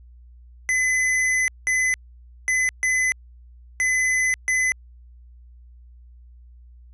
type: tone bursts at uneven times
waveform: square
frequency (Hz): 2021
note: B6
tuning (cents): +39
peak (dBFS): -19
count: 6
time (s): 0.69-1.48 / 1.67-1.94 / 2.48-2.69 / 2.83-3.12 / 3.8-4.34 / 4.48-4.72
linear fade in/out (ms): 0
effects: added 60 Hz sine -44 dBFS peak until 6.93 s + resampled to 24000 Hz